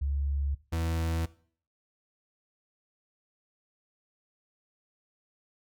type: tone pair in turn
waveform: sine / 40% pulse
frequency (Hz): 70.2 / 82.17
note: C#2 / E2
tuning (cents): +22 / -5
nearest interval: minor third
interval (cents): 273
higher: second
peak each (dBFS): -27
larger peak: neither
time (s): 0.01-0.55 / 0.72-1.26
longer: neither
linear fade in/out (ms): 10
effects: noise-tail reverb RT60 0.5 s tail -19 dB re dry